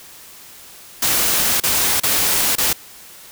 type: noise with dropouts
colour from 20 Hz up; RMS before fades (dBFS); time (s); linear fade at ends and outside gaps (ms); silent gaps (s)
white; -17; 1.02-2.73; 5; 1.602-1.635 / 2.001-2.033 / 2.555-2.581
effects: white hiss -41 dBFS RMS until 3.31 s